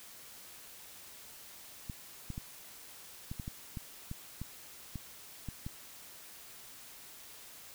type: clicks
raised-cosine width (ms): 5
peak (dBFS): -27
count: 12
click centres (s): 1.898 / 2.303 / 2.379 / 3.315 / 3.398 / 3.479 / 3.772 / 4.114 / 4.416 / 4.957 / 5.487 / 5.665
effects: white hiss -52 dBFS RMS until 7.74 s